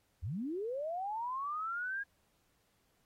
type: linear sweep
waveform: sine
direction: up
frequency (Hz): 67.9 to 1648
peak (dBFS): -35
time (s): 0.22-2.04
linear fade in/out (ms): 20
effects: pink hiss -75 dBFS RMS until 3.05 s + AAC 48 kbps